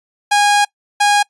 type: tone bursts at uneven times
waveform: sawtooth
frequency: 821 Hz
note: G#5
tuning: 20 cents flat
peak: -6 dBFS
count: 2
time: 0.31-0.65 / 1-1.23 s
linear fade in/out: 10 ms
effects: noise-tail reverb RT60 0.1 s tail -24 dB re dry + resampled to 24000 Hz